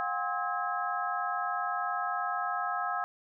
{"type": "tone cluster", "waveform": "sine", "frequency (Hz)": [717, 797, 1055, 1288, 1640], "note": ["F5", "G5", "C6", "E6", "G#6"], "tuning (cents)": [45, 28, 14, -41, -22], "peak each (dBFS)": [-35, -37, -39, -33, -38], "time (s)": [0, 3.04], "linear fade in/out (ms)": 0, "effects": []}